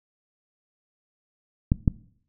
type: clicks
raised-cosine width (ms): 5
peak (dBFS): -6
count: 2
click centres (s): 1.719 / 1.878
effects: noise-tail reverb RT60 0.6 s tail -20 dB re dry